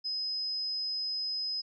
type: tone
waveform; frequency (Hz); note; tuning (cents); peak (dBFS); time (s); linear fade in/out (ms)
sine; 5060; D#8; +28; -31; 0.04-1.62; 20
effects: none